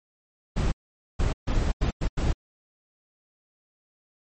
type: noise bursts at uneven times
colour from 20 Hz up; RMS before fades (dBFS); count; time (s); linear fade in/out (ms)
brown; -23; 6; 0.56-0.72 / 1.19-1.33 / 1.47-1.72 / 1.81-1.91 / 2.01-2.08 / 2.17-2.33; 10
effects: MP3 32 kbps